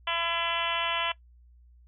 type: harmonic tone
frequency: 336.5 Hz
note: E4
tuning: 36 cents sharp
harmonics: 2 / 3 / 4 / 5 / 6 / 7 / 8 / 9 / 10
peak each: -37 / -33 / -36 / -37 / -37 / -38 / -36 / -32 / -37 dBFS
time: 0.07-1.12 s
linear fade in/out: 5 ms
effects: noise-tail reverb RT60 0.1 s tail -18 dB re dry + added 60 Hz sine -53 dBFS peak until 1.87 s